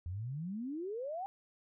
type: exponential sweep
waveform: sine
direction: up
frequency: 82.41 to 804 Hz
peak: -37 dBFS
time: 0.06-1.26 s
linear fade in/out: 0 ms
effects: none